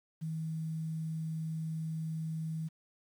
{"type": "tone with quantisation", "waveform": "sine", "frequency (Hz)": 159.7, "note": "D#3", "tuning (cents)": 45, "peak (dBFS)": -34, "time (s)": [0.21, 2.69], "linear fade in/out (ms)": 20, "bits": 10, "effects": []}